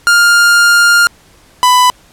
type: tone pair in turn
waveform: 45% pulse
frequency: 1406 / 996.3 Hz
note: F6 / B5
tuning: +11 / +15 cents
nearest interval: tritone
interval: 596 cents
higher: first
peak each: -5 dBFS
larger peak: neither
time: 0.07-1.07 / 1.63-1.9 s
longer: first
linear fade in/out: 0 ms
effects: pink hiss -45 dBFS RMS until 2.12 s + low-pass 12000 Hz 12 dB/octave